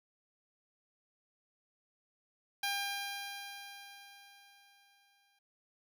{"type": "tone with exponential decay", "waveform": "10% pulse", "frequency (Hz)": 801, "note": "G5", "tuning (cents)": 37, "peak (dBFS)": -24, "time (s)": [2.63, 5.39], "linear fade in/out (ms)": 5, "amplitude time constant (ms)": 600, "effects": []}